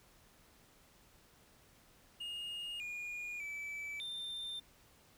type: tone with pitch steps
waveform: triangle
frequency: 2848 / 2434 / 2308 / 3592 Hz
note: F7 / D#7 / D7 / A7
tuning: +33 / -39 / -31 / +35 cents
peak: -39 dBFS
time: 2.2-4.6 s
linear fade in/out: 10 ms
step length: 600 ms
effects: pink hiss -65 dBFS RMS until 5.17 s